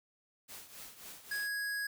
white noise with tremolo, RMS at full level -47 dBFS, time 0.48-1.49 s, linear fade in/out 20 ms, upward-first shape triangle, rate 3.7 Hz, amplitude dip 75%
square tone, 1660 Hz, G#6, 1 cent flat, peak -35 dBFS, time 1.31-1.87 s, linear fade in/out 5 ms
effects none

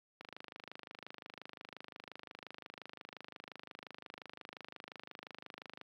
click train, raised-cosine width 0.3 ms, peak -30 dBFS, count 145, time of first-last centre 0.21-5.813 s, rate 25.7 Hz, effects high-pass 200 Hz 12 dB/octave + 12-bit

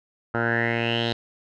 10% pulse tone with low-pass filter sweep, 116.54 Hz, A#2, in tune, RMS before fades -24 dBFS, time 0.34-1.13 s, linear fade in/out 5 ms, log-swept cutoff 1300 to 3800 Hz, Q 6.9, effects none

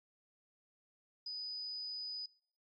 sine tone, 4978 Hz, D#8, in tune, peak -40 dBFS, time 1.26-2.26 s, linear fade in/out 5 ms, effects noise-tail reverb RT60 0.7 s tail -26 dB re dry + AAC 32 kbps

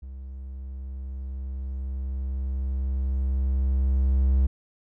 triangle tone with level ramp, 66 Hz, C2, 16 cents sharp, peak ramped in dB -34 to -15 dBFS, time 0.02-4.47 s, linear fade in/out 10 ms, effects none

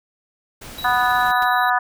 pink noise, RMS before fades -37 dBFS, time 0.61-1.32 s, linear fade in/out 10 ms
square tone with tremolo, 3902 Hz, B7, 22 cents flat, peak -29 dBFS, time 0.78-1.7 s, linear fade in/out 5 ms, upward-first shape triangle, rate 19 Hz, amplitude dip 50%
harmonic tone, 246.7 Hz, B3, 2 cents flat, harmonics 3 / 4 / 5 / 6 / 7, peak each -20 / -21 / -22 / -23 / -23 dBFS, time 0.84-1.79 s, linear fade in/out 10 ms
pink noise with exponential decay, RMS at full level -30 dBFS, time 1.42-1.49 s, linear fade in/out 2 ms, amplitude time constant 15 ms
effects none

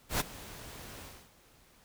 pink noise with ADSR envelope, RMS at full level -28 dBFS, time 0.09-1.31 s, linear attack 110 ms, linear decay 21 ms, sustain -19 dB, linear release 300 ms, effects pink hiss -62 dBFS RMS until 1.84 s

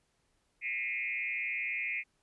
sine tone with frequency modulation, 2281 Hz, C#7, 49 cents sharp, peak -32 dBFS, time 0.61-2.04 s, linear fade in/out 50 ms, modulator 126 Hz, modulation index 2.1, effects pink hiss -75 dBFS RMS until 2.22 s + resampled to 24000 Hz

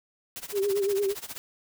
white noise with tremolo, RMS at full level -36 dBFS, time 0.36-1.38 s, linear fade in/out 0 ms, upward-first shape sine, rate 15 Hz, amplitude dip 90%
sine tone with vibrato, 398.7 Hz, G4, 29 cents sharp, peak -23 dBFS, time 0.52-1.15 s, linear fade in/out 50 ms, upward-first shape sine, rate 8.6 Hz, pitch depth 59 cents each way
effects none

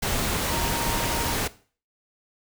sine tone in noise, 930 Hz, A#5, 4 cents flat, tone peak -32 dBFS, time 0.5-1.34 s, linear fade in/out 10 ms, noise pink, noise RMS -26 dBFS, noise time 0.02-1.48 s, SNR -9 dB, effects noise-tail reverb RT60 0.4 s tail -17 dB re dry

